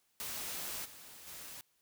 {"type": "noise with level steps", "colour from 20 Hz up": "white", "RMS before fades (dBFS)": [-41, -53, -48], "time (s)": [0.2, 1.61], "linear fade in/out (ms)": 0, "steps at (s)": [0.84, 1.26], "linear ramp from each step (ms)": 20, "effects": ["white hiss -75 dBFS RMS until 1.81 s"]}